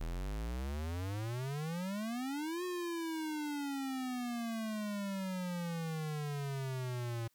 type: exponential two-way sweep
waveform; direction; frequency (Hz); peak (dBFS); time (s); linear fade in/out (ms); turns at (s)
square; up then down; 38.89 to 364.2 to 113.9; -37; 0-7.28; 10; 2.64
effects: white hiss -75 dBFS RMS until 7.34 s